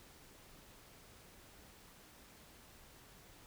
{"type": "silence", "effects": ["pink hiss -60 dBFS RMS until 3.46 s"]}